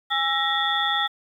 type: tone cluster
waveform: sine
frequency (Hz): 820 / 1332 / 1889 / 3368 / 3536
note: G#5 / E6 / A#6 / G#7 / A7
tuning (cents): -22 / +18 / +22 / +24 / +8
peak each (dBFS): -27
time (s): 0.1-1.08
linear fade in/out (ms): 20
effects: 9-bit